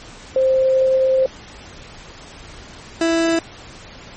sine / 30% pulse tone pair in turn, 525 / 330.7 Hz, C5 / E4, +6 / +6 cents, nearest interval minor sixth, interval 800 cents, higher first, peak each -12 dBFS, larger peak neither, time 0.36-1.26 / 3.01-3.39 s, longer first, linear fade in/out 2 ms, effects pink hiss -39 dBFS RMS until 4.16 s + MP3 32 kbps

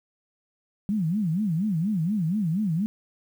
sine tone with vibrato, 185 Hz, F#3, in tune, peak -22 dBFS, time 0.89-2.86 s, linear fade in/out 0 ms, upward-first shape sine, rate 4.2 Hz, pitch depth 290 cents each way, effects 9-bit

